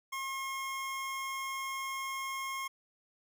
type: tone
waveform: 25% pulse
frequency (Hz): 1076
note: C6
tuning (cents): +48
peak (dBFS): -32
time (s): 0.12-2.68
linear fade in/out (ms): 10
effects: none